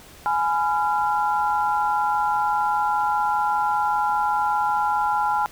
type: tone cluster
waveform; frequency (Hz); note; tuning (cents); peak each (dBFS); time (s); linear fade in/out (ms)
sine; 836 / 1001 / 1380; G#5 / B5 / F6; +11 / +23 / -21; -21 / -25 / -26; 0.26-5.46; 0
effects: pink hiss -46 dBFS RMS until 5.51 s